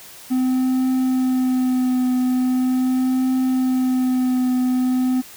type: tone with vibrato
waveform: triangle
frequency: 255.6 Hz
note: C4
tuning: 40 cents flat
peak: -14 dBFS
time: 0.3-5.22 s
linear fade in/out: 20 ms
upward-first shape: triangle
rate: 0.41 Hz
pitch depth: 22 cents each way
effects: white hiss -41 dBFS RMS until 5.36 s